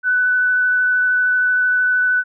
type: tone with vibrato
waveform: sine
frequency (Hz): 1495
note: F#6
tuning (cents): +17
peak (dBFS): -13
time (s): 0.03-2.24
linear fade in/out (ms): 50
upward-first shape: sine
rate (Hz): 13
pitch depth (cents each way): 9
effects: none